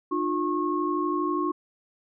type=tone cluster; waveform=sine; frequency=303.3 / 355.6 / 1088 Hz; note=D#4 / F4 / C#6; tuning=-44 / +31 / -33 cents; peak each=-28 dBFS; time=0.11-1.52 s; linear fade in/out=10 ms; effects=none